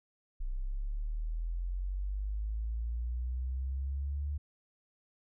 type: linear sweep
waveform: sine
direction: up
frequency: 30.47 to 73.42 Hz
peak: -32 dBFS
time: 0.4-4.38 s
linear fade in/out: 10 ms
effects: none